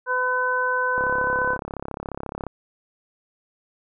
harmonic tone, 504 Hz, B4, 35 cents sharp, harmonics 1 / 2 / 3, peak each -27 / -24 / -23 dBFS, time 0.06-1.58 s, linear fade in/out 50 ms
click train, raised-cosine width 1 ms, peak -16 dBFS, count 52, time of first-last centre 0.98-2.467 s, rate 34.3 Hz
effects none

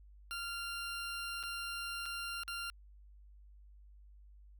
20% pulse tone with dropouts, 1389 Hz, F6, 10 cents flat, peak -34 dBFS, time 0.31-2.7 s, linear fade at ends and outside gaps 0 ms, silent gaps 1.429-1.436 / 2.057-2.061 / 2.434-2.479 s, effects added 50 Hz sine -55 dBFS peak until 4.59 s

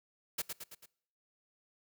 white noise with echo, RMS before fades -34 dBFS, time 0.38-0.42 s, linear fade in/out 10 ms, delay 110 ms, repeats 4, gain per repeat -5 dB, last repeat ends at 0.86 s, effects noise-tail reverb RT60 0.7 s tail -24 dB re dry

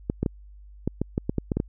clicks, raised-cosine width 3 ms, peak -11 dBFS, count 11, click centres 0.099 / 0.23 / 0.262 / 0.876 / 1.016 / 1.179 / 1.295 / 1.383 / 1.518 / 1.57 / 1.601 s, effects added 50 Hz sine -44 dBFS peak until 1.68 s

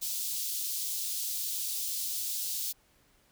white high-pass noise, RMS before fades -34 dBFS, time 0.01-2.73 s, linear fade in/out 20 ms, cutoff 3600 Hz, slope 24 dB/octave, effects pink hiss -66 dBFS RMS until 3.31 s

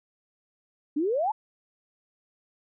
sine exponential sweep, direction up, 277.2 to 911 Hz, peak -23 dBFS, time 0.96-1.32 s, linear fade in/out 10 ms, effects none

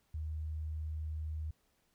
sine tone, 77.78 Hz, D#2, in tune, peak -36 dBFS, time 0.14-1.51 s, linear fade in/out 5 ms, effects pink hiss -75 dBFS RMS until 1.94 s

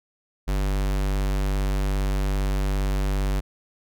square tone, 48.77 Hz, G1, 8 cents flat, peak -22 dBFS, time 0.47-3.41 s, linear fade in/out 20 ms, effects none

